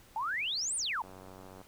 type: exponential two-way sweep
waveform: sine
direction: up then down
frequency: 833 to 9590 to 833 Hz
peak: -31 dBFS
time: 0.16-1.02 s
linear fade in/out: 2 ms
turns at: 0.76 s
type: click train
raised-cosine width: 1 ms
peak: -36 dBFS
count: 55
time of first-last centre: 1.04-1.614 s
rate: 94 Hz
effects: pink hiss -59 dBFS RMS until 1.67 s